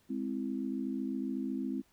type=chord; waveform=sine; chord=Ab augmented; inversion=none; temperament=equal; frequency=207.7 / 261.6 / 329.6 Hz; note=Ab3 / C4 / E4; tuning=0 / 0 / 0 cents; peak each=-38 / -35 / -40 dBFS; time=0.09-1.82 s; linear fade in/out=20 ms; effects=pink hiss -69 dBFS RMS until 1.92 s